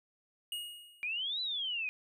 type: tone with exponential decay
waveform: square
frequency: 2873 Hz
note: F7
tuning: 48 cents sharp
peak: -35 dBFS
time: 0.52-1.26 s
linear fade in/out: 2 ms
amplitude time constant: 160 ms
type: exponential two-way sweep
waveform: sine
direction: up then down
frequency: 2349 to 4040 to 2449 Hz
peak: -33 dBFS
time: 1.03-1.89 s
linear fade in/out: 0 ms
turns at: 1.41 s
effects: none